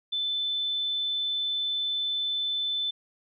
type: tone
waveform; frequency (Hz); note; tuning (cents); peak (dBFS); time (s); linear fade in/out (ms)
sine; 3520; A7; 0; -26; 0.12-2.91; 10
effects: none